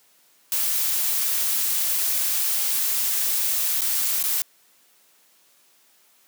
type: noise with dropouts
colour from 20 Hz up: blue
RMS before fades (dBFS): -23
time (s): 0.52-4.42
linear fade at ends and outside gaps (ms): 1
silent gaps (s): 3.809-3.817 / 4.228-4.238
effects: white hiss -59 dBFS RMS until 6.27 s + high-pass 200 Hz 12 dB/octave